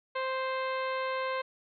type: harmonic tone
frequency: 523.3 Hz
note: C5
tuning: in tune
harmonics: 1 / 2 / 3 / 4 / 5 / 6 / 7 / 8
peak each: -33 / -34 / -40 / -41 / -45 / -49 / -51 / -50 dBFS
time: 0.15-1.42 s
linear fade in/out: 10 ms
effects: none